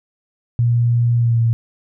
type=tone with pitch glide; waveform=sine; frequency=118.9 to 115.52 Hz; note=A#2 to A#2; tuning=+35 to -15 cents; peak=-12 dBFS; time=0.59-1.53 s; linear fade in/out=0 ms; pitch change=-50 cents; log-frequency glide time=1.17-1.4 s; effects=none